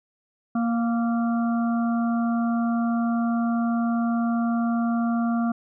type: harmonic tone with a mistuned harmonic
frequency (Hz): 233.1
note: A#3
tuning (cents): 0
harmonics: 1 / 3 / 5 / 6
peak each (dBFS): -21 / -31 / -35 / -37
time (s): 0.55-5.52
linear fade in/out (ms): 5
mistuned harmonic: 6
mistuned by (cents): -20
effects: none